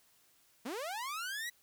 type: linear sweep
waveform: sawtooth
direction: up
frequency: 207.7 to 1975.5 Hz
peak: -34 dBFS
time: 0.65-1.5 s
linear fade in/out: 10 ms
effects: white hiss -68 dBFS RMS until 1.62 s